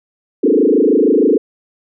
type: tone with frequency modulation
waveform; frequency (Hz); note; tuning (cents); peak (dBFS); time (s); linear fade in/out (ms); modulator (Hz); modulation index
sine; 363.4; F#4; -31; -8; 0.43-1.38; 10; 26.5; 4
effects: none